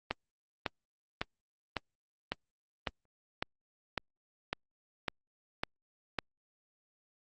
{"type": "click train", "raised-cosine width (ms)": 0.3, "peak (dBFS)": -15, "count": 12, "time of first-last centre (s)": [0.11, 6.187], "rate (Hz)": 1.81, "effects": ["Opus 24 kbps"]}